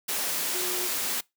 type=tone in noise; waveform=sine; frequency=362.4 Hz; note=F#4; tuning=36 cents flat; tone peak=-35 dBFS; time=0.54-0.88 s; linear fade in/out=10 ms; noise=white; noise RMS=-29 dBFS; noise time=0.08-1.21 s; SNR=-9 dB; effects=noise-tail reverb RT60 0.2 s tail -24 dB re dry + high-pass 200 Hz 12 dB/octave